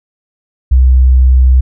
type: tone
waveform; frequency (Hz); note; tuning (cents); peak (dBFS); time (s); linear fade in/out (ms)
sine; 64; C2; -38; -3; 0.71-1.61; 10
effects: none